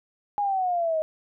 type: exponential sweep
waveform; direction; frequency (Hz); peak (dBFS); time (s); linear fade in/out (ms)
sine; down; 830.6 to 620; -22; 0.38-1.02; 0
effects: none